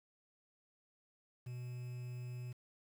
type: tone with quantisation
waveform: triangle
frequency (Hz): 123.47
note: B2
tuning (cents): 0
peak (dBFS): -40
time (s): 1.46-2.53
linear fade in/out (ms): 10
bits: 10
effects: none